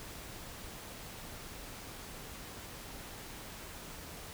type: silence
effects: pink hiss -47 dBFS RMS until 4.33 s